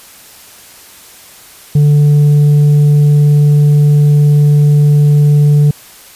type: tone with tanh clipping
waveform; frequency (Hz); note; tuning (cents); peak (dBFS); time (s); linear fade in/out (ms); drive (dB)
sine; 146.83; D3; 0; -5; 1.75-5.71; 5; 3
effects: white hiss -37 dBFS RMS until 6.15 s + resampled to 32000 Hz